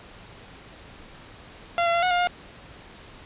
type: tone with pitch steps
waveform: sawtooth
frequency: 688 / 680 / 686 / 730 / 707 / 711 Hz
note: F5 / F5 / F5 / F#5 / F5 / F5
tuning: -26 / -46 / -31 / -24 / +21 / +31 cents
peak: -16 dBFS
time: 1.78-2.272 s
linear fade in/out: 0 ms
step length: 82 ms
effects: pink hiss -46 dBFS RMS until 3.25 s + resampled to 8000 Hz